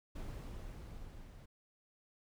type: noise with level ramp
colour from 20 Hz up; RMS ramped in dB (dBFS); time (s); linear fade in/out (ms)
brown; -43 to -53; 0.15-1.46; 10
effects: none